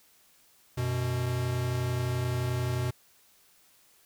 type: tone pair together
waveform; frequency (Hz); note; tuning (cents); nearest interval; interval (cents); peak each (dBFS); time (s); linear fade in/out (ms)
square; 92.5 / 124.01; F#2 / B2; 0 / +8; perfect fourth; 508; -35 / -29; 0.77-2.91; 10
effects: white hiss -62 dBFS RMS until 4.05 s